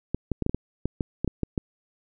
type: clicks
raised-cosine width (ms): 3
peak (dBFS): -12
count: 12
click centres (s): 0.146 / 0.317 / 0.423 / 0.464 / 0.495 / 0.546 / 0.856 / 1.008 / 1.246 / 1.277 / 1.433 / 1.578
effects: none